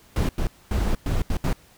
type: noise bursts at uneven times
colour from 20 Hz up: brown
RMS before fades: -22 dBFS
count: 6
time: 0.16-0.29 / 0.38-0.47 / 0.71-0.95 / 1.06-1.22 / 1.3-1.37 / 1.44-1.53 s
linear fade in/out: 2 ms
effects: pink hiss -54 dBFS RMS until 1.77 s